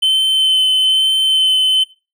triangle tone with vibrato, 3067 Hz, G7, 38 cents flat, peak -9 dBFS, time 0.02-1.84 s, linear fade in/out 10 ms, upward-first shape sine, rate 1.1 Hz, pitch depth 10 cents each way, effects noise-tail reverb RT60 0.3 s tail -18 dB re dry

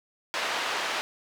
pink band-pass noise, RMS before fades -30 dBFS, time 0.34-1.01 s, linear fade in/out 0 ms, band 730 to 4100 Hz, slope 12 dB/octave, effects none

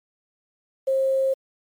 sine tone with quantisation, 534 Hz, C5, 35 cents sharp, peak -18 dBFS, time 0.87-1.34 s, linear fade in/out 10 ms, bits 8, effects MP3 96 kbps

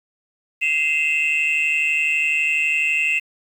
sine tone cluster, 2081 / 2574 / 2726 Hz, C7 / E7 / F7, -10 / -42 / -43 cents, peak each -24 / -19 / -19 dBFS, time 0.61-3.2 s, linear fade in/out 20 ms, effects tanh soft clip ceiling -12 dBFS + 8-bit

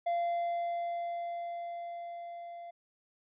triangle tone with level ramp, 689 Hz, F5, 24 cents flat, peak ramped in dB -26 to -41 dBFS, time 0.06-2.71 s, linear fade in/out 10 ms, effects resampled to 8000 Hz

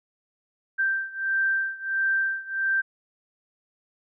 sine beating tone pair, 1568 / 1569.5 Hz, G6 / G6, 0 / +2 cents, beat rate 1.5 Hz, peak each -25 / -27 dBFS, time 0.78-2.82 s, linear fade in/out 20 ms, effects none

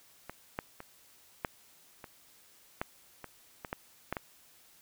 clicks, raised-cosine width 0.5 ms, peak -25 / -18 / -28 / -16 / -29 / -17 / -27 / -24 / -19 / -17 / -20 dBFS, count 11, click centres 0.296 / 0.589 / 0.804 / 1.448 / 2.042 / 2.815 / 3.243 / 3.648 / 3.729 / 4.126 / 4.168 s, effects white hiss -61 dBFS RMS until 4.81 s

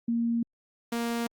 sine / sawtooth tone pair in turn, 233.1 / 234.1 Hz, A#3 / A#3, 0 / +8 cents, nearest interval unison, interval 8 cents, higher second, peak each -24 dBFS, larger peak neither, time 0.08-0.43 / 0.92-1.27 s, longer neither, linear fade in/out 5 ms, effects Opus 48 kbps

